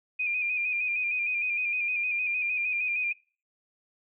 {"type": "tone with vibrato", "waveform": "sine", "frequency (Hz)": 2445, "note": "D#7", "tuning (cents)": -31, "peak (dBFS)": -26, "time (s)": [0.19, 3.13], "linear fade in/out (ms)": 10, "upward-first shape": "square", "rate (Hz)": 6.5, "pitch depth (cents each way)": 38, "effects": ["noise-tail reverb RT60 0.4 s tail -24 dB re dry"]}